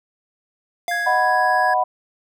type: tone with exponential decay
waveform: square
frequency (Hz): 698.5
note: F5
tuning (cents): 0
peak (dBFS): -21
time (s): 0.88-1.53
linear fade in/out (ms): 1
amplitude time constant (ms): 140
type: tone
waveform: triangle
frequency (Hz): 1661.2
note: G#6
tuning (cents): 0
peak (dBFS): -19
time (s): 0.91-1.74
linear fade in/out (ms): 5
type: chord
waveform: sine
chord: B major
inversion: first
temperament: equal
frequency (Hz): 622.3 / 740 / 987.8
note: D#5 / F#5 / B5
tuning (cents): 0 / 0 / 0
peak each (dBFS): -24 / -18 / -20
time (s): 1.06-1.84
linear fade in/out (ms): 10
effects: none